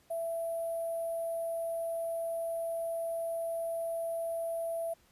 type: tone with sample-and-hold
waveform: sine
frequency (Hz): 665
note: E5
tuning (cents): +15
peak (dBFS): -32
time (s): 0.1-4.94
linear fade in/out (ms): 10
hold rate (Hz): 11025
effects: pink hiss -66 dBFS RMS until 5.11 s + resampled to 32000 Hz